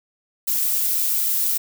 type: noise with flanger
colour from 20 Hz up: violet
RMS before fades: -21 dBFS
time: 0.47-1.58 s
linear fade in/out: 10 ms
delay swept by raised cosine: 1.8 to 2.72 ms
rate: 3.8 Hz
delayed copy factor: -0.9
effects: none

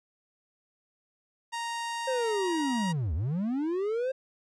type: tone with pitch glide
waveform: sawtooth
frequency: 932.3 to 947.5 Hz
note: A#5 to A#5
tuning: 0 to +28 cents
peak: -28 dBFS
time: 1.52-2.93 s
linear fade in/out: 20 ms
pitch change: +28 cents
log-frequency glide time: 2.34-2.47 s
type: linear two-way sweep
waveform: triangle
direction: down then up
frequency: 536 to 69.3 to 536 Hz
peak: -25 dBFS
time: 2.07-4.12 s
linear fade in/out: 10 ms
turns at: 3.14 s
effects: resampled to 22050 Hz

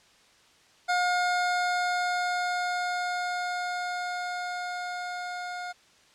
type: tone with level ramp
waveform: 25% pulse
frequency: 716 Hz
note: F5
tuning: 43 cents sharp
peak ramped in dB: -19 to -30 dBFS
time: 0.88-5.73 s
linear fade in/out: 20 ms
effects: white hiss -59 dBFS RMS until 6.14 s + low-pass 6000 Hz 12 dB/octave

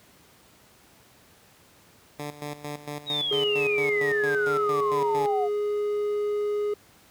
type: tone with tremolo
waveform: 10% pulse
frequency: 147 Hz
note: D3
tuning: 2 cents sharp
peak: -24 dBFS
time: 2.19-5.27 s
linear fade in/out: 5 ms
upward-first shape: square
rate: 4.4 Hz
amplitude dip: 75%
type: exponential sweep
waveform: sine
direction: down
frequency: 3856 to 698.5 Hz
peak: -25 dBFS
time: 3.06-5.49 s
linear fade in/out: 50 ms
type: tone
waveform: triangle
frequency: 415.3 Hz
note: G#4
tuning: in tune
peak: -22 dBFS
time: 3.31-6.74 s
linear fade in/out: 5 ms
effects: pink hiss -56 dBFS RMS until 7.1 s + high-pass 80 Hz 12 dB/octave

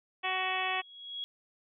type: harmonic tone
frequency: 373.7 Hz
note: F#4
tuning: 17 cents sharp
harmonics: 1 / 2 / 3 / 4 / 5 / 6 / 7 / 8 / 9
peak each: -44 / -35 / -37 / -46 / -37 / -39 / -36 / -41 / -41 dBFS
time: 0.23-0.82 s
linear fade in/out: 20 ms
type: tone with exponential growth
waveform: sine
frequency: 3322 Hz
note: G#7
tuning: in tune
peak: -33 dBFS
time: 0.45-1.24 s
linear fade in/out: 0 ms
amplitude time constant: 170 ms
effects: none

